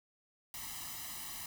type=noise with comb filter; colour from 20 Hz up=white; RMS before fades=-44 dBFS; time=0.54-1.46 s; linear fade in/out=2 ms; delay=1 ms; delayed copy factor=+0.85; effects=none